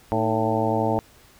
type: harmonic tone with a mistuned harmonic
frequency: 111.5 Hz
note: A2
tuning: 23 cents sharp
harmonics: 1 / 2 / 3 / 4 / 5 / 6 / 7 / 8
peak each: -28 / -28 / -28 / -28 / -28 / -28 / -28 / -28 dBFS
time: 0.12-0.99 s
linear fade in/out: 0 ms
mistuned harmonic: 3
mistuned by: -85 cents
effects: pink hiss -53 dBFS RMS until 1.39 s